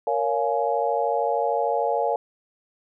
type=chord; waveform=sine; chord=Bb minor seventh; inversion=none; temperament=just; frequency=466.2 / 559.4 / 699.2 / 839.1 Hz; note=Bb4 / Db5 / F5 / Ab5; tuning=0 / +16 / +2 / +18 cents; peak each=-26 dBFS; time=0.07-2.16 s; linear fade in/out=2 ms; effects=none